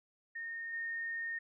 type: tone with level steps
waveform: sine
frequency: 1838 Hz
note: A#6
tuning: 25 cents flat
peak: -39 / -36 dBFS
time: 0.35-1.39 s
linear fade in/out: 10 ms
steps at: 0.73 s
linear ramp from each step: 5 ms
effects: none